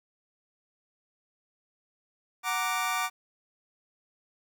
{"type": "chord", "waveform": "25% pulse", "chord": "Gb augmented", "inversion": "none", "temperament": "equal", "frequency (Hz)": [740, 932.3, 1174.7], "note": ["Gb5", "Bb5", "D6"], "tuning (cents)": [0, 0, 0], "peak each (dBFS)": [-29, -31, -26], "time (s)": [2.43, 3.1], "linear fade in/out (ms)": 50, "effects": ["10-bit"]}